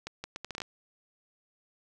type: accelerating click train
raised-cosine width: 0.2 ms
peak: -20 dBFS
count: 9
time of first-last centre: 0.07-0.618 s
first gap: 170 ms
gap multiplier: 0.71
effects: none